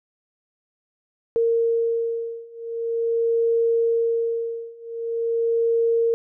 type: beating tone pair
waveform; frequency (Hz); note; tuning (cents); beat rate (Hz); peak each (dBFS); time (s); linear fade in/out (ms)
sine; 461 / 461.44; A#4 / A#4; -19 / -18; 0.44; -23 / -22; 1.36-6.14; 0
effects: none